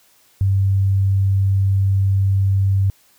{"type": "tone", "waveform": "sine", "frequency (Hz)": 97.4, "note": "G2", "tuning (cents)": -11, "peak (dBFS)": -13, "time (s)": [0.41, 2.9], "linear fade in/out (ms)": 0, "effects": ["white hiss -55 dBFS RMS until 3.18 s"]}